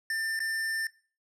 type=tone with dropouts; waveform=square; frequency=1790 Hz; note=A6; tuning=29 cents sharp; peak=-29 dBFS; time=0.1-0.87 s; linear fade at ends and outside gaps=2 ms; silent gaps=0.392-0.402 s; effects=noise-tail reverb RT60 0.4 s tail -22 dB re dry + low-pass 12000 Hz 12 dB/octave